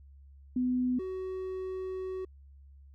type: tone pair in turn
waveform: sine / triangle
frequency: 251 / 374.8 Hz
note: B3 / F#4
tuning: +28 / +22 cents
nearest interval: perfect fifth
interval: 694 cents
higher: second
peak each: -26 / -32 dBFS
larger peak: first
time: 0.56-0.99 / 0.99-2.25 s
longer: second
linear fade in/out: 5 ms
effects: added 69 Hz sine -51 dBFS peak until 2.94 s